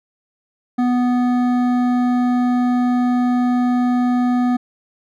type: tone with hard clipping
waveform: sine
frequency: 246.9 Hz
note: B3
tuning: in tune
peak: -16 dBFS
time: 0.78-4.57 s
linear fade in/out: 10 ms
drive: 11 dB
effects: none